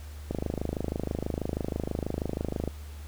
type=click train; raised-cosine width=2 ms; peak=-16 dBFS; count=63; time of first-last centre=0.31-2.676 s; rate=26.2 Hz; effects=added 74 Hz sine -39 dBFS peak until 3.07 s + pink hiss -52 dBFS RMS until 3.07 s